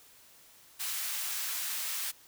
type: high-pass noise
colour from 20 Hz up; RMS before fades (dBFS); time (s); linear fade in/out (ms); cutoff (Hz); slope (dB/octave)
white; -35; 0.79-2.12; 20; 1200; 12
effects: white hiss -58 dBFS RMS until 2.27 s